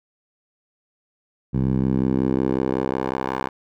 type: tone with band-pass filter sweep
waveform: 10% pulse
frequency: 65.41 Hz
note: C2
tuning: in tune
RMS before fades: -22 dBFS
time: 1.53-3.49 s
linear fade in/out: 20 ms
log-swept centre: 140 to 1000 Hz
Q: 1.2
effects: none